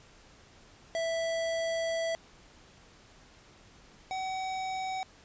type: tone pair in turn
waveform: square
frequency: 659.3 / 756.3 Hz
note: E5 / F#5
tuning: 0 / +38 cents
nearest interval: major second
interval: 238 cents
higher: second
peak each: -30 / -33 dBFS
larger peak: first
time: 0.95-2.15 / 4.11-5.03 s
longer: first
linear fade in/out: 0 ms
effects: pink hiss -57 dBFS RMS until 5.24 s + resampled to 16000 Hz